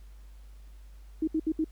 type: tone bursts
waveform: sine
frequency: 316.1 Hz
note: D#4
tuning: 27 cents sharp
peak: -24 dBFS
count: 4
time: 1.22-1.644 s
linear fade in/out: 5 ms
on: 55 ms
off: 68 ms
effects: added 50 Hz sine -46 dBFS peak until 1.71 s + pink hiss -65 dBFS RMS until 1.71 s